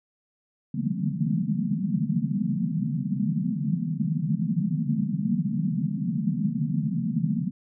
pink band-pass noise, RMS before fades -26 dBFS, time 0.74-7.51 s, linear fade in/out 5 ms, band 140 to 240 Hz, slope 96 dB/octave, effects none

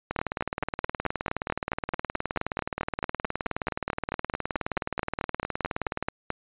two click trains, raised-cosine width 0.5 ms, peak -12 / -13 dBFS, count 29 / 114, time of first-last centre 0.19-6.304 / 0.11-6.026 s, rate 4.58 / 19.1 Hz, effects resampled to 8000 Hz

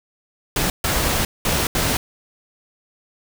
pink noise bursts at uneven times, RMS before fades -20 dBFS, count 4, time 0.56-0.7 / 0.84-1.25 / 1.45-1.67 / 1.75-1.97 s, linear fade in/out 2 ms, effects none

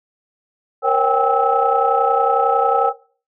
sine tone cluster, 470.4 / 542 / 772 / 803 / 1304 Hz, A#4 / C#5 / G5 / G5 / E6, +16 / -39 / -27 / +41 / -19 cents, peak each -19 dBFS, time 0.82-2.93 s, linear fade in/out 50 ms, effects noise-tail reverb RT60 0.4 s tail -18 dB re dry + tanh soft clip ceiling -2 dBFS

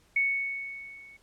sine tone with level ramp, 2217 Hz, C#7, in tune, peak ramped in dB -21 to -49 dBFS, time 0.16-1.17 s, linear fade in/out 5 ms, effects pink hiss -64 dBFS RMS until 1.22 s + low-pass 11000 Hz 12 dB/octave

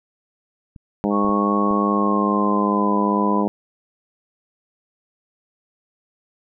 clicks, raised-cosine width 5 ms, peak -27 dBFS, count 4, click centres 0.762 / 1.247 / 1.293 / 1.71 s
harmonic tone, 102.4 Hz, G#2, 24 cents flat, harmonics 2 / 3 / 4 / 5 / 6 / 7 / 8 / 9, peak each -20 / -24 / -26 / -28 / -30 / -31 / -32 / -33 dBFS, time 1.04-3.48 s, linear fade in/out 0 ms
sine tone with pitch glide, 1100 to 997.1 Hz, C#6 to B5, -14 to +16 cents, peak -21 dBFS, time 1.1-3.45 s, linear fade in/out 50 ms, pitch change -170 cents, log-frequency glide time 1.84-2.98 s
effects none

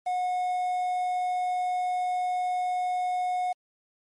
triangle tone with quantisation, 727 Hz, F#5, 31 cents flat, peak -23 dBFS, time 0.06-3.53 s, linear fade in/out 10 ms, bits 8, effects MP3 48 kbps

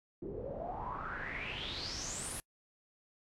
pink noise with low-pass filter sweep, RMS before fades -41 dBFS, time 0.22-2.4 s, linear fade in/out 0 ms, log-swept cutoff 350 to 11000 Hz, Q 8, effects noise-tail reverb RT60 0.1 s tail -26 dB re dry

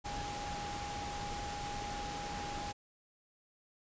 sine tone in noise, 820 Hz, G#5, 22 cents flat, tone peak -41 dBFS, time 0.04-2.73 s, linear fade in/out 20 ms, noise pink, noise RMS -42 dBFS, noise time 0.04-2.73 s, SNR -2 dB, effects resampled to 16000 Hz

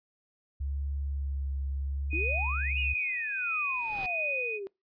sine tone with vibrato, 69.3 Hz, C#2, in tune, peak -30 dBFS, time 0.6-2.94 s, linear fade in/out 10 ms, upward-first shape sine, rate 0.75 Hz, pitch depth 21 cents each way
sine tone with tremolo, 2489 Hz, D#7, in tune, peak -28 dBFS, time 2.1-4.6 s, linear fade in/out 50 ms, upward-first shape sine, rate 1.5 Hz, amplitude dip 40%
sine exponential two-way sweep, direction up then down, 299.3 to 2913 to 379.6 Hz, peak -35 dBFS, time 2.13-4.67 s, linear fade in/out 0 ms, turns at 2.79 s
pink noise with exponential growth, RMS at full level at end -39 dBFS, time 3.55-4.06 s, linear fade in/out 0 ms, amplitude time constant 110 ms
effects noise-tail reverb RT60 0.2 s tail -23 dB re dry + resampled to 11025 Hz

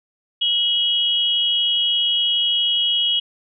sine tone pair together, 2922 / 3285 Hz, F#7 / G#7, -22 / -20 cents, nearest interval major second, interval 202 cents, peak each -19 dBFS, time 0.41-3.2 s, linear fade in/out 10 ms, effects none

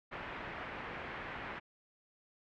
white low-pass noise, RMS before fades -44 dBFS, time 0.11-1.6 s, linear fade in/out 20 ms, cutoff 2200 Hz, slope 24 dB/octave, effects none

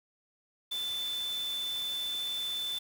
sine tone in noise, 3520 Hz, A7, in tune, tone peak -32 dBFS, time 0.71-2.79 s, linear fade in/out 10 ms, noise white, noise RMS -45 dBFS, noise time 0.71-2.79 s, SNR +10 dB, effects none

